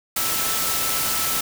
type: tone in noise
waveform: sine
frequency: 1318.5 Hz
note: E6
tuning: in tune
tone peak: -32 dBFS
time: 0.16-1.41 s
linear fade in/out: 5 ms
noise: white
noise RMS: -23 dBFS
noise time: 0.16-1.41 s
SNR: -12 dB
effects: none